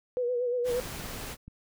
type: tone with vibrato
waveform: sine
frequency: 490 Hz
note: B4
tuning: 14 cents flat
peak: -26 dBFS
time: 0.17-0.8 s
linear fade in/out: 0 ms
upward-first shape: sine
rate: 8.5 Hz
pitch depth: 47 cents each way
type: noise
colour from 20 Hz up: pink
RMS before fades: -39 dBFS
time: 0.64-1.37 s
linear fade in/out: 50 ms
type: clicks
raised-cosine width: 5 ms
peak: -32 dBFS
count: 5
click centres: 0.857 / 0.997 / 1.06 / 1.146 / 1.48 s
effects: none